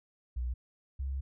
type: tone pair in turn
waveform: sine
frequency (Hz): 61.2 / 67.5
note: B1 / C#2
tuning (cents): -15 / -45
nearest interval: major second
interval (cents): 170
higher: second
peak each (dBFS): -31 / -32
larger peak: first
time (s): 0.36-0.54 / 0.99-1.21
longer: second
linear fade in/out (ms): 10
effects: none